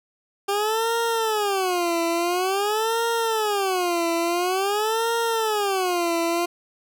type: tone with vibrato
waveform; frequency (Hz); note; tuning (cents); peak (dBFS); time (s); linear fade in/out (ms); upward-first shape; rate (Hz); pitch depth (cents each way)
20% pulse; 394.6; G4; +11; -16; 0.48-6.46; 10; sine; 0.48; 280
effects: none